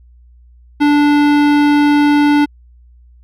sine tone with hard clipping, 292.4 Hz, D4, 7 cents flat, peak -10 dBFS, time 0.8-2.46 s, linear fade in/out 20 ms, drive 18 dB, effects added 60 Hz sine -41 dBFS peak until 3.23 s

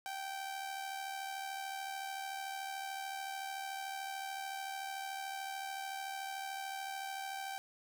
sawtooth tone with amplitude modulation, 778 Hz, G5, 13 cents flat, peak -34 dBFS, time 0.06-7.58 s, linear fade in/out 0 ms, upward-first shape sine, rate 73.6 Hz, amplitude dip 50%, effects none

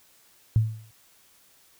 sine tone with exponential decay, 110.2 Hz, A2, 3 cents sharp, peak -14 dBFS, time 0.56-0.91 s, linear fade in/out 0 ms, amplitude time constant 75 ms, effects white hiss -59 dBFS RMS until 1.79 s

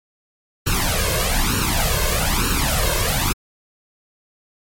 pink noise with flanger, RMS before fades -19 dBFS, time 0.66-3.33 s, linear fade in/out 10 ms, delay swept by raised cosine 0.71 to 1.91 ms, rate 1.1 Hz, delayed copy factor +0.9, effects MP3 64 kbps

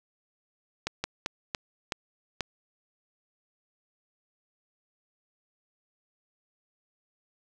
slowing click train, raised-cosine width 0.2 ms, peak -12 dBFS, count 6, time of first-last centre 0.87-2.407 s, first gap 170 ms, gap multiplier 1.3, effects none

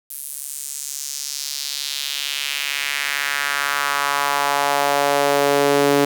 sawtooth tone with high-pass filter sweep, 142.2 Hz, C#3, 45 cents sharp, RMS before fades -21 dBFS, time 0.1-6.05 s, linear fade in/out 5 ms, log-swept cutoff 11000 to 350 Hz, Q 2, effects 7-bit

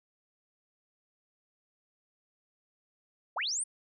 sine linear sweep, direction up, 466.8 to 9410 Hz, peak -30 dBFS, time 3.36-3.64 s, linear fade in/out 10 ms, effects none

